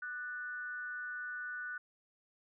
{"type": "tone with amplitude modulation", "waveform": "sine", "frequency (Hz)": 1480, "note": "F#6", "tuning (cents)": 0, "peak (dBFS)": -36, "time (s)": [0.02, 1.78], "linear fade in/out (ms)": 5, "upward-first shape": "sine", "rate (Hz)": 284, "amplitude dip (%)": 60, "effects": []}